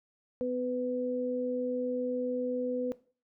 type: tone pair together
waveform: sine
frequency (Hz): 251.4 / 498.7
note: B3 / B4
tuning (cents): +31 / +17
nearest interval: octave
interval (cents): 1186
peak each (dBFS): -34 / -30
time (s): 0.41-2.92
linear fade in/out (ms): 0
effects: noise-tail reverb RT60 0.4 s tail -18 dB re dry